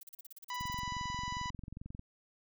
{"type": "noise bursts", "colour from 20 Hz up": "violet", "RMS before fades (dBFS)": -49, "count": 14, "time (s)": [0.01, 0.799], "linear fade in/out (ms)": 5, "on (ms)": 22, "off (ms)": 37}
{"type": "harmonic tone", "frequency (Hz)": 989, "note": "B5", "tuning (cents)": 2, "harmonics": [1, 2, 3, 4, 5, 6, 7], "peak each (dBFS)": [-38, -44, -48, -50, -52, -54, -55], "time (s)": [0.5, 1.5], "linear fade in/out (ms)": 2}
{"type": "click train", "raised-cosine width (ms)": 5, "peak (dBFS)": -32, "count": 32, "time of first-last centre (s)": [0.61, 1.994], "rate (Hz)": 22.4}
{"effects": []}